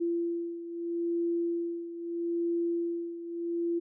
sine beating tone pair, 340.3 / 341.08 Hz, F4 / F4, -45 / -41 cents, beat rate 0.78 Hz, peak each -30 / -35 dBFS, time 0-3.8 s, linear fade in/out 20 ms, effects none

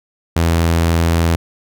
sawtooth tone, 83.4 Hz, E2, 21 cents sharp, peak -8 dBFS, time 0.36-1.36 s, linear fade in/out 5 ms, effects none

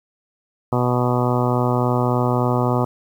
harmonic tone, 123.47 Hz, B2, in tune, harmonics 1 / 2 / 3 / 4 / 5 / 6 / 7 / 8 / 9 / 10, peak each -20 / -23 / -25 / -26 / -27 / -28 / -28 / -29 / -30 / -30 dBFS, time 0.72-2.85 s, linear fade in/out 5 ms, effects 8-bit

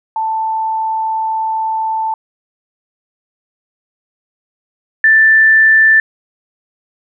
sine tone pair in turn, 884 / 1768 Hz, A5 / A6, +8 / +8 cents, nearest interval octave, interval 1200 cents, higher second, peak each -14 / -5 dBFS, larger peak second, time 0.16-2.14 / 5.04-6 s, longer first, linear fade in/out 2 ms, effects none

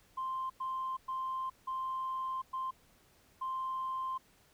sine tone bursts at uneven times, 1046.5 Hz, C6, in tune, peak -33 dBFS, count 6, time 0.17-0.5 / 0.6-0.97 / 1.08-1.5 / 1.67-2.42 / 2.53-2.71 / 3.41-4.18 s, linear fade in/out 10 ms, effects tanh soft clip ceiling -30 dBFS + pink hiss -66 dBFS RMS until 4.53 s

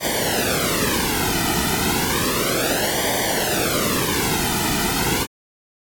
pink noise with flanger, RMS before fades -21 dBFS, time 0-5.27 s, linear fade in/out 50 ms, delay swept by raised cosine 0.74 to 1.84 ms, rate 0.32 Hz, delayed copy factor -1, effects AAC 64 kbps

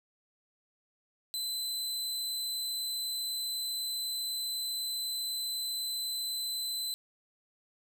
sawtooth tone, 4034 Hz, B7, 36 cents sharp, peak -30 dBFS, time 1.34-6.94 s, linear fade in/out 0 ms, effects none

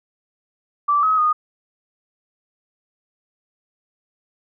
sine tone with pitch steps, 1165 / 1275 / 1232 Hz, D6 / D#6 / D#6, -14 / +42 / -17 cents, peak -14 dBFS, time 0.88-1.33 s, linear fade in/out 10 ms, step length 150 ms, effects none

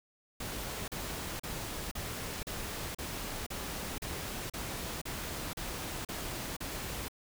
pink noise bursts, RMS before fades -39 dBFS, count 13, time 0.4-7.084 s, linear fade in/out 5 ms, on 480 ms, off 37 ms, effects none

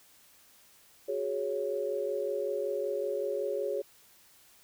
sine chord, F# suspended second, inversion none, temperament equal, 370 / 415.3 / 554.4 Hz, F#4 / G#4 / C#5, 0 / 0 / 0 cents, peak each -37 / -33 / -33 dBFS, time 1.08-3.82 s, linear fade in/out 10 ms, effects white hiss -60 dBFS RMS until 4.63 s

